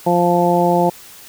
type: harmonic tone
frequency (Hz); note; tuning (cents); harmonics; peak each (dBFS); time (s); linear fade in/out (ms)
174.61; F3; 0; 1 / 2 / 3 / 4 / 5; -18 / -18 / -18 / -18 / -18; 0.06-0.9; 10
effects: white hiss -40 dBFS RMS until 1.28 s